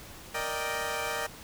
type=chord; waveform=15% pulse; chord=Eb major seventh; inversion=second; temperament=equal; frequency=466.2 / 587.3 / 622.3 / 784 Hz; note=Bb4 / D5 / Eb5 / G5; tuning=0 / 0 / 0 / 0 cents; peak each=-30 dBFS; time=0.34-1.27 s; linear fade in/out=10 ms; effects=pink hiss -47 dBFS RMS until 1.43 s